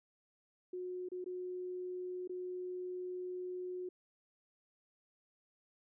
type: tone with dropouts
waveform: sine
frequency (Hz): 363.5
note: F#4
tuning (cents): -31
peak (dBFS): -39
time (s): 0.73-3.89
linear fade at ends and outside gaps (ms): 5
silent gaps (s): 1.088-1.117 / 1.243-1.26 / 2.276-2.294
effects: none